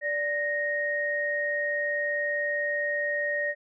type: tone pair together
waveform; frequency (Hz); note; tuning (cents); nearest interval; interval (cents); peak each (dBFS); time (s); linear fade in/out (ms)
sine; 585.3 / 1864.7; D5 / A#6; -6 / 0; octave + minor sixth; 2006; -30 / -27; 0.01-3.55; 50
effects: none